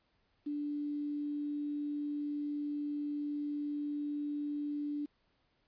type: tone with quantisation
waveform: sine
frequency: 292.7 Hz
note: D4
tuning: 6 cents flat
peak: -34 dBFS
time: 0.46-5.06 s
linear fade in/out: 10 ms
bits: 10
effects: pink hiss -75 dBFS RMS until 5.67 s + resampled to 11025 Hz